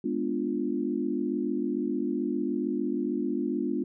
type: chord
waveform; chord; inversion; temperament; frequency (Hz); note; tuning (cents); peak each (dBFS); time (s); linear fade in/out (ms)
sine; G# diminished seventh; none; equal; 207.7 / 246.9 / 293.7 / 349.2; G#3 / B3 / D4 / F4; 0 / 0 / 0 / 0; -34 / -31 / -31 / -32; 0.04-3.84; 5
effects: none